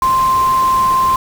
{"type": "tone in noise", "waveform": "sine", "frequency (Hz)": 1046.5, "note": "C6", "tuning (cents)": 0, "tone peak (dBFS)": -10, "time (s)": [0.02, 1.16], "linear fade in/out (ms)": 2, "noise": "pink", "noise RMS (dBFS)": -27, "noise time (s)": [0.02, 1.16], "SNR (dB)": 14, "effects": []}